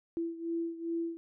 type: beating tone pair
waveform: sine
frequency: 333.4 / 335.9 Hz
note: E4 / E4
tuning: +20 / +33 cents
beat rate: 2.5 Hz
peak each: -34 / -38 dBFS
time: 0.17-1.17 s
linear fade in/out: 0 ms
effects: none